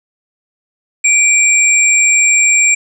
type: tone pair together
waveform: sine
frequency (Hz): 2349 / 7458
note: D7 / A#8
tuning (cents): 0 / 0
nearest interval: octave + minor sixth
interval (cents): 2000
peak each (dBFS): -10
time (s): 1.04-2.75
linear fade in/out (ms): 10
effects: none